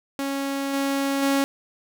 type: tone with level steps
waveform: sawtooth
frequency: 275.8 Hz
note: C#4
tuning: 9 cents flat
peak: -21 / -18 / -15 dBFS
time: 0.19-1.44 s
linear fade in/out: 0 ms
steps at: 0.73 / 1.22 s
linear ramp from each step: 10 ms
effects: none